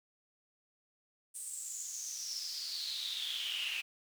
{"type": "noise with high-pass filter sweep", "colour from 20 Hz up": "brown", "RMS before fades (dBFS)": -40, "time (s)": [1.34, 3.82], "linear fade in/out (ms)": 20, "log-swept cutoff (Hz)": [8800, 2600], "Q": 8.6, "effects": []}